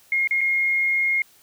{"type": "tone with dropouts", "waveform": "sine", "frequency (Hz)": 2143, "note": "C7", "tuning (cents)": 41, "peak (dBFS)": -18, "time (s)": [0.12, 1.22], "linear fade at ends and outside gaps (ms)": 2, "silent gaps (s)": [[0.274, 0.309], [0.409, 0.413]], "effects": ["white hiss -55 dBFS RMS until 1.42 s"]}